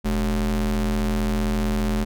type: ring-modulated tone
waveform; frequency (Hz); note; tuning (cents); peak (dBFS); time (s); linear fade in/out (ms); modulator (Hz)
square; 83.3; E2; +19; -18; 0.04-2.05; 20; 129
effects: none